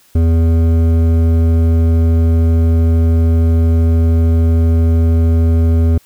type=tone with hard clipping; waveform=sine; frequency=82.41 Hz; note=E2; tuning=in tune; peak=-10 dBFS; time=0.15-5.98 s; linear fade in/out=5 ms; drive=11 dB; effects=white hiss -50 dBFS RMS until 6.05 s

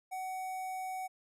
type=tone with notch filter; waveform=square; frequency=750 Hz; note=F#5; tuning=23 cents sharp; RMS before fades=-39 dBFS; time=0.11-1.08 s; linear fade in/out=20 ms; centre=4100 Hz; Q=0.65; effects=resampled to 32000 Hz

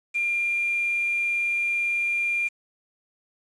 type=tone with quantisation; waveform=sine; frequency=2394 Hz; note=D7; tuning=33 cents sharp; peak=-22 dBFS; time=0.14-2.49 s; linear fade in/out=20 ms; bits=7; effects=resampled to 24000 Hz

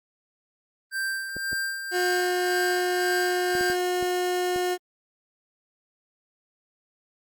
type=tone with tremolo; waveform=square; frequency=1575 Hz; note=G6; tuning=8 cents sharp; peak=-26 dBFS; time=0.91-3.76 s; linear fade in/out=50 ms; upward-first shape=sine; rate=1.9 Hz; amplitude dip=55%
type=clicks; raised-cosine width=2 ms; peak=-24 dBFS; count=7; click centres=1.367 / 1.53 / 3.552 / 3.61 / 3.7 / 4.027 / 4.561 s
type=tone; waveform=30% pulse; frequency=360 Hz; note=F#4; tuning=47 cents flat; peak=-21 dBFS; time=1.91-4.78 s; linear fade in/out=50 ms
effects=Opus 24 kbps

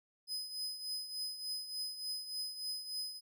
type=tone with tremolo; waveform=40% pulse; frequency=5030 Hz; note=D#8; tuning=18 cents sharp; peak=-35 dBFS; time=0.27-3.21 s; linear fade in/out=50 ms; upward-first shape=triangle; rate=3.4 Hz; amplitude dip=70%; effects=none

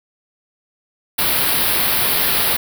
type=band-stop noise; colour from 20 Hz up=white; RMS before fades=-17 dBFS; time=1.18-2.57 s; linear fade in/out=10 ms; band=4800 to 10000 Hz; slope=48 dB/octave; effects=none

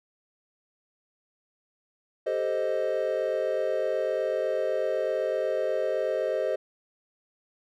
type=chord; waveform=triangle; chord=A half-diminished seventh; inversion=third; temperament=equal; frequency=392 / 440 / 523.3 / 622.3 Hz; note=G4 / A4 / C5 / Eb5; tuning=0 / 0 / 0 / 0 cents; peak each=-31 / -31 / -27 / -27 dBFS; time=2.26-6.56 s; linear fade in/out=10 ms; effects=none

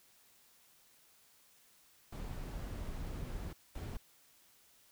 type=noise bursts at uneven times; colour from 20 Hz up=brown; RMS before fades=-42 dBFS; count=2; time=2.12-3.53 / 3.75-3.97 s; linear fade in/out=5 ms; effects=white hiss -66 dBFS RMS until 4.91 s

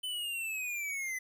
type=linear sweep; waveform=square; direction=down; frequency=3041 to 2005 Hz; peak=-35 dBFS; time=0.03-1.19 s; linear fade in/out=10 ms; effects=11-bit

